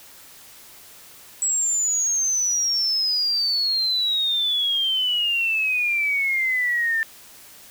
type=exponential sweep; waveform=sine; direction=down; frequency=7800 to 1782 Hz; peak=-19 dBFS; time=1.42-7.03 s; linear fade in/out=0 ms; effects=white hiss -46 dBFS RMS until 7.7 s